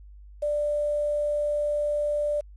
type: tone with quantisation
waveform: sine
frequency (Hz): 590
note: D5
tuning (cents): +8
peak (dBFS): -23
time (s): 0.42-2.41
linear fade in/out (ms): 10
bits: 8
effects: added 50 Hz sine -44 dBFS peak until 2.56 s + resampled to 24000 Hz